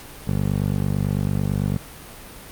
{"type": "tone with band-pass filter", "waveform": "15% pulse", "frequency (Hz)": 49, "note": "G1", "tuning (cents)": 0, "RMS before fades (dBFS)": -22, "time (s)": [0.27, 1.78], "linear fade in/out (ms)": 10, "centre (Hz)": 180, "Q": 0.88, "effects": ["pink hiss -40 dBFS RMS until 2.51 s", "Opus 48 kbps"]}